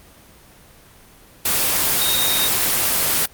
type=tone in noise; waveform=sine; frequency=3729 Hz; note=A#7; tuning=in tune; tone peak=-20 dBFS; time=2.01-2.48 s; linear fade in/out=5 ms; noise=white; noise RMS=-18 dBFS; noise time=1.45-3.26 s; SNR=-5 dB; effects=pink hiss -47 dBFS RMS until 3.33 s + Opus 24 kbps